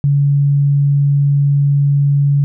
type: tone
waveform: sine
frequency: 141.9 Hz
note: C#3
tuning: 41 cents sharp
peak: -9 dBFS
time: 0.04-2.44 s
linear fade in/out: 0 ms
effects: none